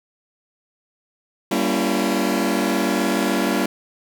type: chord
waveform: sawtooth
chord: G diminished seventh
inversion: none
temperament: just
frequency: 196 / 235.2 / 282.2 / 338.7 Hz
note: G3 / Bb3 / Db4 / Fb4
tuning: 0 / +16 / +31 / +47 cents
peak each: -20 dBFS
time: 1.51-3.66 s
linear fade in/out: 5 ms
effects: none